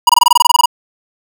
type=tone bursts; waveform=square; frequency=966 Hz; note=B5; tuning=39 cents flat; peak=-4 dBFS; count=13; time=0.07-0.658 s; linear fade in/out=5 ms; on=24 ms; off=23 ms; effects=none